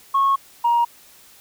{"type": "tone pair in turn", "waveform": "sine", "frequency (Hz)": [1096, 944], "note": ["C#6", "A#5"], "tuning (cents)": [-20, 22], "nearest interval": "minor third", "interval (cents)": 258, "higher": "first", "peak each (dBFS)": -13, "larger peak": "neither", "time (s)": [[0.14, 0.36], [0.64, 0.85]], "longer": "first", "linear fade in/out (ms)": 10, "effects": ["tanh soft clip ceiling -11 dBFS", "white hiss -49 dBFS RMS until 1.4 s"]}